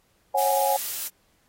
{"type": "chord", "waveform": "sine", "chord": "C# suspended fourth", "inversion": "none", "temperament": "equal with one note detuned", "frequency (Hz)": [546.1, 740, 830.6], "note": ["C#5", "F#5", "G#5"], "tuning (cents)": [-26, 0, 0], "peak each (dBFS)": [-25, -26, -23], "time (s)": [0.34, 0.77], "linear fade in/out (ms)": 10}
{"type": "noise", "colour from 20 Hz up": "blue", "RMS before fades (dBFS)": -30, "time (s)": [0.37, 1.09], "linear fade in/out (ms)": 20}
{"effects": ["pink hiss -66 dBFS RMS until 1.48 s", "AAC 48 kbps"]}